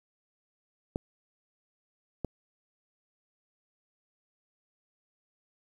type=clicks; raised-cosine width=2 ms; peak=-17 / -18 dBFS; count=2; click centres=0.959 / 2.247 s; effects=9-bit